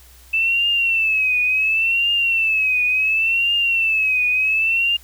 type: tone with vibrato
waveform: sine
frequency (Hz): 2637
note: E7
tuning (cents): 0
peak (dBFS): -15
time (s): 0.33-4.97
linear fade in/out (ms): 10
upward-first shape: triangle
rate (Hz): 0.7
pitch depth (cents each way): 120
effects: added 62 Hz sine -46 dBFS peak until 5.03 s + white hiss -49 dBFS RMS until 5.03 s